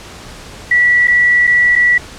sine tone with dropouts, 1950 Hz, B6, 23 cents flat, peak -7 dBFS, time 0.71-1.98 s, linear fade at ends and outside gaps 5 ms, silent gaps 1.073-1.08 / 1.47-1.474 / 1.755-1.76 s, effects pink hiss -33 dBFS RMS until 2.18 s + low-pass 8000 Hz 12 dB/octave

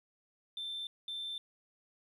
sine tone bursts at uneven times, 3557 Hz, A7, 18 cents sharp, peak -36 dBFS, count 2, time 0.57-0.87 / 1.08-1.38 s, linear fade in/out 2 ms, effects tanh soft clip ceiling -35 dBFS + 12-bit

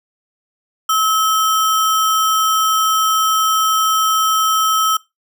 sine tone with sample-and-hold, 1293 Hz, E6, 34 cents flat, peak -12 dBFS, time 0.89-4.97 s, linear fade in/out 5 ms, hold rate 4410 Hz, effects noise-tail reverb RT60 0.2 s tail -20 dB re dry

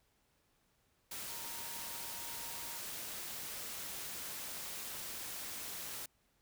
sine tone in noise, 932.3 Hz, A#5, in tune, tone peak -54 dBFS, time 1.29-2.78 s, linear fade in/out 5 ms, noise white, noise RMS -44 dBFS, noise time 1.11-6.06 s, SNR -13 dB, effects pink hiss -75 dBFS RMS until 6.41 s

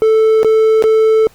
triangle tone with dropouts, 440 Hz, A4, in tune, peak -5 dBFS, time 0.02-1.27 s, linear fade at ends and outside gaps 0 ms, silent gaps 0.431-0.446 / 0.824-0.839 s, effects pink hiss -47 dBFS RMS until 1.34 s + Opus 24 kbps

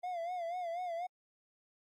triangle tone with vibrato, 698.5 Hz, F5, in tune, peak -34 dBFS, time 0.03-1.07 s, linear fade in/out 10 ms, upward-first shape sine, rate 4.1 Hz, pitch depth 87 cents each way, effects AAC 64 kbps

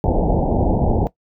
pink low-pass noise, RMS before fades -17 dBFS, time 0.04-1.07 s, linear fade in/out 0 ms, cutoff 880 Hz, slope 96 dB/octave, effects noise-tail reverb RT60 0.1 s tail -18 dB re dry

